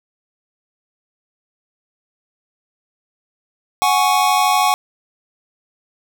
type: chord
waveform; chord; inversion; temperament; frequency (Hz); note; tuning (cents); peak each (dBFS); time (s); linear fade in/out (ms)
square; F# suspended second; none; just; 740 / 832.5 / 1110; F#5 / G#5 / C#6; 0 / +4 / +2; -18; 3.82-4.74; 0
effects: none